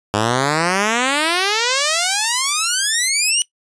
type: exponential sweep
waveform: 5% pulse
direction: up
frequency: 101.6 to 2969 Hz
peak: -4 dBFS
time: 0.14-3.42 s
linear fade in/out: 0 ms
effects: noise-tail reverb RT60 0.1 s tail -19 dB re dry + resampled to 22050 Hz